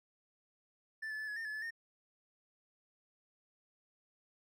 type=tone with pitch steps; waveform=triangle; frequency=1762 / 1730 / 1741 / 1694 / 1814 / 1716 / 1731 / 1832 Hz; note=A6 / A6 / A6 / G#6 / A#6 / A6 / A6 / A#6; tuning=+2 / -30 / -19 / +34 / -48 / -44 / -29 / -31 cents; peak=-37 dBFS; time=1.02-1.708 s; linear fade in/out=10 ms; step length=86 ms; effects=none

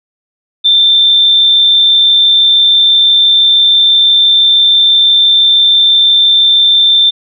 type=tone with amplitude modulation; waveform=sine; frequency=3567 Hz; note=A7; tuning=23 cents sharp; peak=-3 dBFS; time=0.64-7.11 s; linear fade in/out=20 ms; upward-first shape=sine; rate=198 Hz; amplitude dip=25%; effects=none

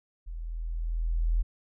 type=tone with level ramp; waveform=sine; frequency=41.2 Hz; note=E1; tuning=in tune; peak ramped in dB=-35 to -21 dBFS; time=0.26-1.43 s; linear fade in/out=20 ms; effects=none

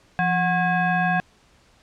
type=tone with frequency modulation; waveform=sine; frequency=734 Hz; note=F#5; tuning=14 cents flat; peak=-18 dBFS; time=0.19-1.2 s; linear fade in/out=0 ms; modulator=907 Hz; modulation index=1.3; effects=pink hiss -57 dBFS RMS until 1.82 s + low-pass 7000 Hz 12 dB/octave

